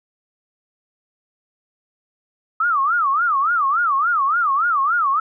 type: tone with vibrato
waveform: sine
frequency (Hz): 1244.5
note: D#6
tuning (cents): 0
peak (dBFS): -15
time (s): 2.6-5.2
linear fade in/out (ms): 5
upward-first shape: sine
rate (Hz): 3.5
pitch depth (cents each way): 250
effects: none